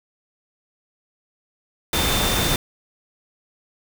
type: tone in noise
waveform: sine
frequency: 3576 Hz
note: A7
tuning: 27 cents sharp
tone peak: -26 dBFS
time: 1.93-2.56 s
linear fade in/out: 2 ms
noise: pink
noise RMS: -21 dBFS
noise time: 1.93-2.56 s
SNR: -8 dB
effects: none